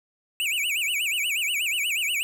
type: tone with vibrato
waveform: square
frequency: 2579 Hz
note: E7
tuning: 39 cents flat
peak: -24 dBFS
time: 0.4-2.23 s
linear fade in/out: 0 ms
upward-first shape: sine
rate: 8.3 Hz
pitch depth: 250 cents each way
effects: 9-bit